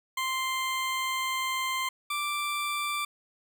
20% pulse tone pair in turn, 1046.5 / 1174.7 Hz, C6 / D6, 0 / 0 cents, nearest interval major second, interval 200 cents, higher second, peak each -23 / -24 dBFS, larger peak first, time 0.17-1.89 / 2.1-3.05 s, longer first, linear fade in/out 5 ms, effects none

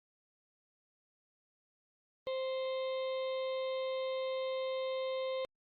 harmonic tone, 523.3 Hz, C5, in tune, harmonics 1 / 2 / 4 / 5 / 6 / 7 / 8, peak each -34 / -46 / -50 / -58 / -53 / -51 / -58 dBFS, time 2.27-5.45 s, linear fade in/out 0 ms, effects Opus 32 kbps

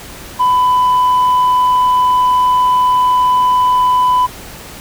sine tone, 1000 Hz, B5, 21 cents sharp, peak -6 dBFS, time 0.39-4.27 s, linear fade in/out 20 ms, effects tanh soft clip ceiling -7 dBFS + pink hiss -32 dBFS RMS until 4.8 s

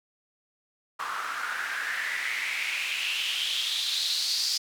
white noise with band-pass filter sweep, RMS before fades -30 dBFS, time 0.99-4.58 s, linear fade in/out 10 ms, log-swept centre 1200 to 4900 Hz, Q 4.9, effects none

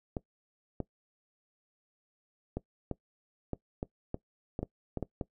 clicks, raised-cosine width 2 ms, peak -20 dBFS, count 12, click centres 0.168 / 0.803 / 2.57 / 2.913 / 3.533 / 3.829 / 4.144 / 4.591 / 4.63 / 4.973 / 5.027 / 5.212 s, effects noise-tail reverb RT60 0.1 s tail -20 dB re dry

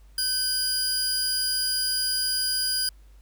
sawtooth tone pair together, 1535 / 4873 Hz, G6 / D#8, -37 / -37 cents, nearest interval octave + minor sixth, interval 2000 cents, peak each -31 / -21 dBFS, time 0.18-2.89 s, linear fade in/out 2 ms, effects added 50 Hz sine -48 dBFS peak until 3.21 s + pink hiss -64 dBFS RMS until 3.21 s

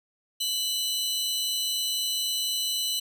sawtooth tone pair together, 2978 / 4028 Hz, F#7 / B7, +11 / +33 cents, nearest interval perfect fourth, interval 522 cents, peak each -26 dBFS, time 0.4-3 s, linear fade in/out 10 ms, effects none

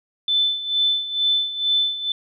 sine tone with tremolo, 3520 Hz, A7, in tune, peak -15 dBFS, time 0.28-2.12 s, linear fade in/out 2 ms, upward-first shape sine, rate 2.2 Hz, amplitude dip 75%, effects none

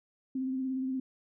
sine tone with vibrato, 261.6 Hz, C4, in tune, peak -30 dBFS, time 0.35-1 s, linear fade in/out 5 ms, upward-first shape sine, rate 17 Hz, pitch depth 27 cents each way, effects none

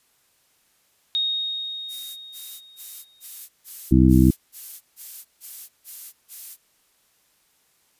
sine tone with exponential decay, 3729 Hz, A#7, in tune, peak -19 dBFS, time 1.15-3.45 s, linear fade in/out 0 ms, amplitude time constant 500 ms
violet noise bursts, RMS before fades -35 dBFS, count 11, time 1.88-6.57 s, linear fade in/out 50 ms, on 290 ms, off 150 ms
harmonic tone, 64 Hz, C2, 38 cents flat, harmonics 1 / 2 / 3 / 4 / 5, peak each -18 / -18 / -18 / -18 / -18 dBFS, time 3.91-4.31 s, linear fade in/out 10 ms
effects white hiss -64 dBFS RMS until 7.99 s + resampled to 32000 Hz

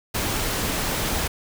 pink noise, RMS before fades -25 dBFS, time 0.14-1.28 s, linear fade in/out 10 ms, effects none

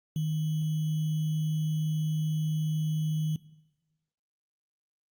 sine tone with sample-and-hold, 155.6 Hz, D#3, in tune, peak -26 dBFS, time 0.16-3.36 s, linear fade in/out 2 ms, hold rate 3150 Hz, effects noise-tail reverb RT60 1.0 s tail -19 dB re dry + Opus 48 kbps

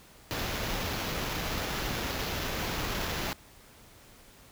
pink noise with sample-and-hold, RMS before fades -33 dBFS, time 0.31-3.33 s, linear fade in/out 0 ms, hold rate 8820 Hz, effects pink hiss -55 dBFS RMS until 4.51 s

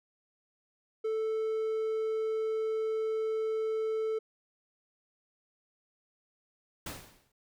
triangle tone, 440 Hz, A4, in tune, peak -27 dBFS, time 1.04-4.19 s, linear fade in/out 10 ms
pink noise with exponential decay, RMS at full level -37 dBFS, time 6.86-7.32 s, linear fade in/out 5 ms, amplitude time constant 100 ms
effects none

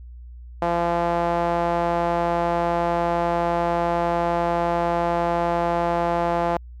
sawtooth tone with band-pass filter, 171.3 Hz, F3, 33 cents flat, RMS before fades -22 dBFS, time 0.62-6.57 s, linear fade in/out 0 ms, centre 750 Hz, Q 2.1, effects added 60 Hz sine -37 dBFS peak until 6.8 s

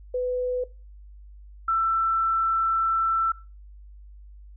sine tone pair in turn, 500 / 1334.8 Hz, B4 / E6, +21 / +21 cents, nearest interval octave + perfect fourth, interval 1700 cents, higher second, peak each -23 / -20 dBFS, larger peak second, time 0.14-0.64 / 1.68-3.32 s, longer second, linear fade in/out 5 ms, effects noise-tail reverb RT60 0.3 s tail -19 dB re dry + added 50 Hz sine -43 dBFS peak until 4.56 s

